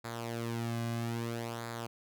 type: tone with flanger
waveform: sawtooth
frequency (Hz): 116.54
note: A#2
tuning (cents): 0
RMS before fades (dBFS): -37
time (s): 0.04-1.87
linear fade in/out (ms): 10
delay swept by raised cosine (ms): 0.34 to 2.24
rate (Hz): 0.61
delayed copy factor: -0.65
effects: none